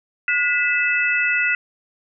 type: tone cluster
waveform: sine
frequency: 1447 / 1987 / 2619 Hz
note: F#6 / B6 / E7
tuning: -39 / +10 / -12 cents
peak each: -21 dBFS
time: 0.28-1.55 s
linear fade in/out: 2 ms
effects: none